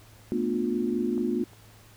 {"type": "chord", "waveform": "sine", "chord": "B half-diminished seventh", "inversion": "third", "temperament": "just", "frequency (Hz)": [222.2, 246.9, 296.3, 355.6], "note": ["A3", "B3", "D4", "F4"], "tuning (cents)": [17, 0, 15, 31], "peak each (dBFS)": [-30, -29, -33, -29], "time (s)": [0.32, 1.44], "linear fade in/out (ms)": 0}
{"type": "clicks", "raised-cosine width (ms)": 1, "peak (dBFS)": [-31, -38], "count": 2, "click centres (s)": [1.179, 1.533]}
{"effects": ["added 108 Hz sine -53 dBFS peak until 1.96 s", "pink hiss -55 dBFS RMS until 1.96 s"]}